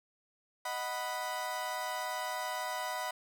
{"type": "chord", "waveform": "30% pulse", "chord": "B major", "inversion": "first", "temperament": "equal", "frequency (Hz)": [622.3, 740, 987.8], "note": ["D#5", "F#5", "B5"], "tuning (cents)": [0, 0, 0], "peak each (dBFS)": [-39, -37, -35], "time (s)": [0.65, 3.11], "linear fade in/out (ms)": 5, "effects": []}